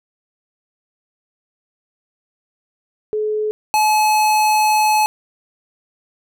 sine / square tone pair in turn, 427.2 / 856.2 Hz, G#4 / A5, +49 / -47 cents, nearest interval octave, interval 1204 cents, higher second, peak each -17 / -13 dBFS, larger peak second, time 3.13-3.51 / 3.74-5.06 s, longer second, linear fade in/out 0 ms, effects none

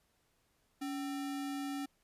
sine tone with sample-and-hold, 280.9 Hz, C#4, 23 cents sharp, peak -36 dBFS, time 0.81-1.86 s, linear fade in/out 10 ms, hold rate 1050 Hz, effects pink hiss -75 dBFS RMS until 2.03 s + resampled to 32000 Hz

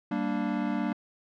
square chord, G minor, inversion none, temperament equal, 196 / 233.1 / 293.7 Hz, G3 / Bb3 / D4, 0 / 0 / 0 cents, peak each -33 / -32 / -32 dBFS, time 0.11-0.93 s, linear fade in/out 5 ms, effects low-pass 2000 Hz 12 dB/octave

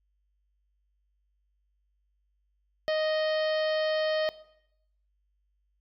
harmonic tone with a mistuned harmonic, 622.3 Hz, D#5, in tune, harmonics 1 / 2 / 3 / 4 / 5 / 6 / 7 / 8 / 9, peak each -25 / -41 / -36 / -46 / -39 / -48 / -42 / -47 / -55 dBFS, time 2.88-4.29 s, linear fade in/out 0 ms, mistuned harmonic 9, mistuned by -62 cents, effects noise-tail reverb RT60 0.8 s tail -18 dB re dry + added 50 Hz sine -70 dBFS peak until 5.8 s

